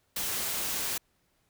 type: noise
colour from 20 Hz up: white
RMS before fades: -32 dBFS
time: 0.16-0.98 s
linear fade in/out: 5 ms
effects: pink hiss -72 dBFS RMS until 1.49 s